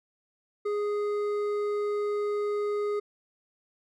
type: tone with hard clipping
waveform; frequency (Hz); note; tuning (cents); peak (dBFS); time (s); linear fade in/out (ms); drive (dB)
triangle; 414.2; G#4; -5; -28; 0.65-3; 10; 11
effects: none